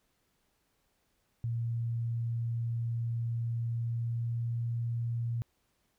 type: tone with pitch glide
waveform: sine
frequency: 116.54 to 117.35 Hz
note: A#2 to A#2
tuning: 0 to +12 cents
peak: -30 dBFS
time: 1.44-5.42 s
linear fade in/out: 0 ms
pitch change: +12 cents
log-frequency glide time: 3.67-4.54 s
effects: pink hiss -75 dBFS RMS until 5.98 s